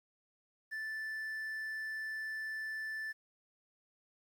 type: tone with quantisation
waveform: triangle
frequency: 1758 Hz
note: A6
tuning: 2 cents flat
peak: -36 dBFS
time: 0.71-3.13 s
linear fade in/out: 20 ms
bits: 11
effects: none